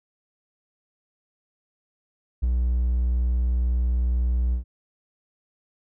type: tone with ADSR envelope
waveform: triangle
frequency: 61 Hz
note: B1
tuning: 21 cents flat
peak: -14 dBFS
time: 2.42-4.64 s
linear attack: 20 ms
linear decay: 8 ms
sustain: -3 dB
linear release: 110 ms
effects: tanh soft clip ceiling -12 dBFS